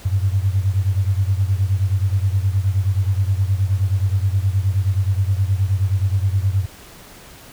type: beating tone pair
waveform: sine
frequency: 93.9 / 103.4 Hz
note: F#2 / G#2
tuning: +26 / -7 cents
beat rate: 9.5 Hz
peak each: -17 / -20 dBFS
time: 0.05-6.66 s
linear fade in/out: 10 ms
effects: pink hiss -42 dBFS RMS until 7.52 s